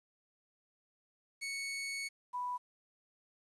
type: tone pair in turn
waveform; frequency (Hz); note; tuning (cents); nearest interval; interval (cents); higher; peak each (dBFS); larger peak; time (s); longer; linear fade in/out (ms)
sawtooth / sine; 2217 / 987.6; C#7 / B5; 0 / 0; octave + major second; 1400; first; -34 / -35; first; 1.41-2.09 / 2.33-2.58; first; 20
effects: resampled to 24000 Hz + 11-bit